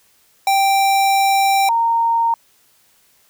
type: tone pair in turn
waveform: square / sine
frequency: 784 / 923.1 Hz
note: G5 / A#5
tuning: 0 / -17 cents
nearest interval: minor third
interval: 283 cents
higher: second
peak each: -13 dBFS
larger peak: neither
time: 0.47-1.69 / 1.69-2.34 s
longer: first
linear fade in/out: 2 ms
effects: white hiss -56 dBFS RMS until 3.29 s